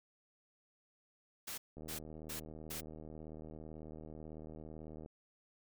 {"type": "noise bursts", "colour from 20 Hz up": "white", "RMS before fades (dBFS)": -44, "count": 4, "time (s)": [1.47, 2.81], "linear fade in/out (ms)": 10, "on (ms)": 110, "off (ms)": 300}
{"type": "click train", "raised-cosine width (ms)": 2, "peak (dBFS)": -37, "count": 258, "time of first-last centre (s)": [1.77, 5.061], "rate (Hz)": 78.1}
{"effects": []}